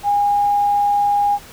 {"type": "tone", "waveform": "sine", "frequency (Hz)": 816, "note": "G#5", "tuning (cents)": -31, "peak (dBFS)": -13, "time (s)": [0.03, 1.39], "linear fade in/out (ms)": 50, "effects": ["pink hiss -40 dBFS RMS until 1.52 s"]}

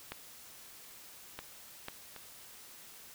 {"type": "clicks", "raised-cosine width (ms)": 0.3, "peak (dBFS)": [-23, -24, -23, -30], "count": 4, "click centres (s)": [0.12, 1.39, 1.884, 2.163], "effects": ["white hiss -53 dBFS RMS until 3.14 s"]}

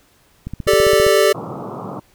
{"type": "click train", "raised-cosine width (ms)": 5, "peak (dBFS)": -14, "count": 10, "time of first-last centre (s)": [0.47, 1.066], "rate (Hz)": 15.1}
{"type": "chord", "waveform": "square", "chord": "G suspended second", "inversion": "none", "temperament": "equal", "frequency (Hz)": [392, 440, 587.3], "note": ["G4", "A4", "D5"], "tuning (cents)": [0, 0, 0], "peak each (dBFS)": -16, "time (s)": [0.67, 1.33], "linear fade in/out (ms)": 10}
{"type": "band-pass noise", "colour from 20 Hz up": "pink", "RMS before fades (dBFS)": -29, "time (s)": [1.34, 2], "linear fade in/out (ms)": 10, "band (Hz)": [110, 1300], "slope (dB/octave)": 96}
{"effects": ["pink hiss -55 dBFS RMS until 2.14 s"]}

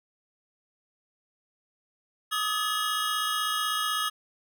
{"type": "tone cluster", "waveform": "square", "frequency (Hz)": [1210, 1266, 1710, 2892, 3271], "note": ["D#6", "D#6", "A6", "F#7", "G#7"], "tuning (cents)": [-49, 30, -50, -40, -27], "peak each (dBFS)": [-37, -30, -35, -36, -34], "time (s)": [2.31, 4.1], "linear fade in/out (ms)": 20, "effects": []}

